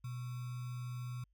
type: tone with sample-and-hold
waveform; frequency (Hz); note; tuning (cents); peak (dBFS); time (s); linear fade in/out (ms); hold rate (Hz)
sine; 123.47; B2; 0; -39; 0.04-1.24; 5; 1225
effects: added 50 Hz sine -70 dBFS peak until 1.33 s